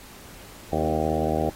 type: harmonic tone with a mistuned harmonic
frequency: 78.1 Hz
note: D#2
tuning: 7 cents sharp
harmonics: 1 / 2 / 3 / 4 / 5 / 6 / 7 / 8 / 9 / 10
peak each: -31 / -31 / -31 / -31 / -31 / -31 / -31 / -31 / -31 / -31 dBFS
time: 0.72-1.5 s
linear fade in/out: 5 ms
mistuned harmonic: 4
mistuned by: +17 cents
effects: pink hiss -46 dBFS RMS until 1.55 s + AAC 48 kbps